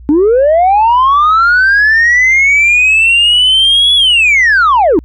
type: linear two-way sweep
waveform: sine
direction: up then down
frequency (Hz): 280.3 to 3415 to 280.3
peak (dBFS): -3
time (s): 0.09-4.99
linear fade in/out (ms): 0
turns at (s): 3.95
effects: tanh soft clip ceiling -3 dBFS + added 60 Hz sine -30 dBFS peak until 5.04 s